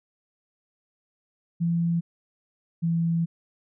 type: tone pair in turn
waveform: sine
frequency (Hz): 169.1 / 166.96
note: E3 / E3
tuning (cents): +44 / +22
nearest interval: unison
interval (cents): 22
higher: first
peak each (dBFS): -21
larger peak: neither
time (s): 1.6-2.01 / 2.82-3.26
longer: second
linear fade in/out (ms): 20
effects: none